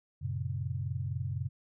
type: chord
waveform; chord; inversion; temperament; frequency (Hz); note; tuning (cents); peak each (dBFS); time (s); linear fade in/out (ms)
sine; F# major; none; equal with one note detuned; 92.5 / 116.54 / 136.45; F#2 / A#2 / C#3; 0 / 0 / -27; -36 / -37 / -36; 0.21-1.49; 20
effects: none